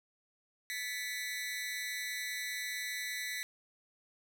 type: tone with amplitude modulation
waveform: sawtooth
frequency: 1981 Hz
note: B6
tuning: 5 cents sharp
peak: -29 dBFS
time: 0.7-3.43 s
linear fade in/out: 0 ms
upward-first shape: sine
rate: 251 Hz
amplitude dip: 95%
effects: none